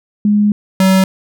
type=tone pair in turn; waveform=sine / square; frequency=207.7 / 189.67 Hz; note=G#3 / F#3; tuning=0 / +43 cents; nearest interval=major second; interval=157 cents; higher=first; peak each=-8 dBFS; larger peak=neither; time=0.25-0.52 / 0.8-1.04 s; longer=first; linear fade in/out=2 ms; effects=none